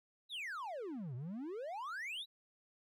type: exponential two-way sweep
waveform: triangle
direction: down then up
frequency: 4038 to 116.54 to 4038 Hz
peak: -39 dBFS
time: 0.29-2.26 s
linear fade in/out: 50 ms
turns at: 1.15 s
effects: none